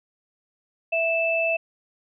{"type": "tone pair together", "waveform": "sine", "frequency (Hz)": [659, 2636], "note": ["E5", "E7"], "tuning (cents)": [-1, -1], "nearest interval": "2 octaves", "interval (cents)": 2400, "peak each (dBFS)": -23, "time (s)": [0.92, 1.57], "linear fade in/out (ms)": 10, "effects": []}